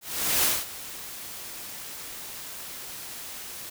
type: noise with ADSR envelope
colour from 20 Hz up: white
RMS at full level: -22 dBFS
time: 0.01-3.7 s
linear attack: 430 ms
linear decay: 210 ms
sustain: -17 dB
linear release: 10 ms
effects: none